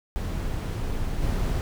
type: noise with level steps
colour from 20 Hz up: brown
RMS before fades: -28 / -25 dBFS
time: 0.16-1.61 s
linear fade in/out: 0 ms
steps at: 1.21 s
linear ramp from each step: 20 ms
effects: none